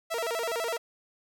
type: tone with vibrato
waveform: sawtooth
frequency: 554.4 Hz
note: C#5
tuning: in tune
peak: -25 dBFS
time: 0.1-0.78 s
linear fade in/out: 20 ms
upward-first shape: square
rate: 12 Hz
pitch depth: 300 cents each way
effects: none